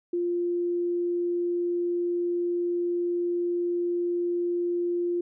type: tone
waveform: sine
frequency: 349 Hz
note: F4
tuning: 1 cent flat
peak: -24 dBFS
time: 0.13-5.21 s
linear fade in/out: 5 ms
effects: none